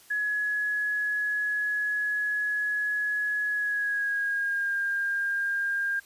sine tone with pitch glide, 1687 to 1606.2 Hz, G#6 to G6, +27 to +42 cents, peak -25 dBFS, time 0.1-6 s, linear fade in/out 10 ms, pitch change -85 cents, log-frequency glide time 3.49-4.75 s, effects white hiss -55 dBFS RMS until 6.05 s + resampled to 32000 Hz

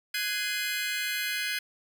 25% pulse chord, Ab dominant seventh, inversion third, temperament just, 1495.1 / 1661.2 / 2077 / 2492 Hz, Gb6 / Ab6 / C7 / Eb7, +18 / 0 / -13 / +2 cents, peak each -32 / -30 / -30 / -31 dBFS, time 0.14-1.59 s, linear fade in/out 5 ms, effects none

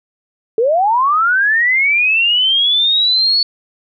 sine linear sweep, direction up, 426.3 to 4447 Hz, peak -10 dBFS, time 0.58-3.43 s, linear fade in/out 2 ms, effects none

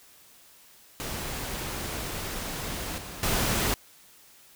pink noise with level steps, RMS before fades -34 / -40 / -26 dBFS, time 1-3.74 s, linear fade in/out 0 ms, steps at 2.98 / 3.23 s, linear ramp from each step 2 ms, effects white hiss -55 dBFS RMS until 4.55 s

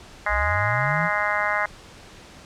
harmonic tone, 207.7 Hz, G#3, in tune, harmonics 3 / 4 / 5 / 6 / 7 / 8 / 9 / 10, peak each -29 / -29 / -29 / -29 / -29 / -29 / -29 / -29 dBFS, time 0.26-1.66 s, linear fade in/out 5 ms
sine linear sweep, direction up, 51.91 to 174.61 Hz, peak -25 dBFS, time 0.28-1.1 s, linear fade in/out 50 ms
effects pink hiss -45 dBFS RMS until 2.45 s + low-pass 7000 Hz 12 dB/octave

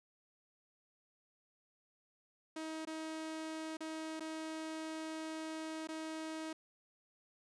sawtooth tone with dropouts, 317.2 Hz, D#4, 33 cents sharp, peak -37 dBFS, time 2.56-6.53 s, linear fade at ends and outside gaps 5 ms, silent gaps 2.852-2.871 / 3.77-3.805 / 4.197-4.205 / 5.873-5.887 s, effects resampled to 22050 Hz + 13-bit

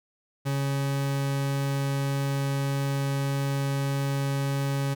40% pulse tone, 138.59 Hz, C#3, in tune, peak -24 dBFS, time 0.45-4.95 s, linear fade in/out 20 ms, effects none

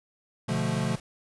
square chord, B half-diminished seventh, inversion none, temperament equal, 123.47 / 146.83 / 174.61 / 220 Hz, B2 / D3 / F3 / A3, 0 / 0 / 0 / 0 cents, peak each -32 dBFS, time 0.48-0.96 s, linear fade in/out 10 ms
pink noise, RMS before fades -46 dBFS, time 0.5-1 s, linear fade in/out 2 ms
effects resampled to 24000 Hz

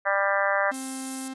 harmonic tone, 197.9 Hz, G3, 17 cents sharp, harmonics 3 / 4 / 5 / 6 / 7 / 8 / 9 / 10, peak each -26 / -30 / -32 / -29 / -33 / -28 / -30 / -33 dBFS, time 0.05-0.72 s, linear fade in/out 20 ms
45% pulse tone, 263.9 Hz, C4, 15 cents sharp, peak -33 dBFS, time 0.71-1.34 s, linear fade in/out 10 ms
white high-pass noise, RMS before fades -34 dBFS, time 0.74-1.28 s, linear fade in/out 0 ms, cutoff 7800 Hz, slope 12 dB/octave
effects resampled to 24000 Hz

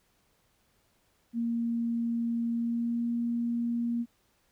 sine tone with pitch glide, 233.1 to 235.7 Hz, A#3 to A#3, 0 to +19 cents, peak -27 dBFS, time 1.33-4.06 s, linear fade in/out 50 ms, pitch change +19 cents, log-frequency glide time 2.53-3.08 s, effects pink hiss -70 dBFS RMS until 4.51 s

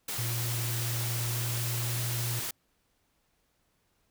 white noise, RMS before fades -35 dBFS, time 0.08-2.51 s, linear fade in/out 5 ms
triangle tone with pitch glide, 117.5 to 119.14 Hz, A#2 to A#2, +14 to +38 cents, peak -29 dBFS, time 0.18-2.4 s, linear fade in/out 10 ms, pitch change +24 cents, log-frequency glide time 1.1-2.27 s
effects pink hiss -73 dBFS RMS until 4.1 s

